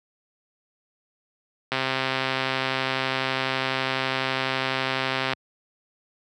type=click train; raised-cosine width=0.3 ms; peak=-8 dBFS; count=478; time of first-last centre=1.72-5.334 s; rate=132 Hz; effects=high-pass 100 Hz 12 dB/octave